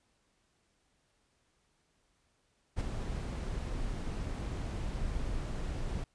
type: noise with ADSR envelope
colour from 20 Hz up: brown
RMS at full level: -29 dBFS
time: 2.76-6.04 s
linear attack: 39 ms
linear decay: 17 ms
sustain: -7 dB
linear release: 3 ms
effects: pink hiss -74 dBFS RMS until 6.14 s + resampled to 22050 Hz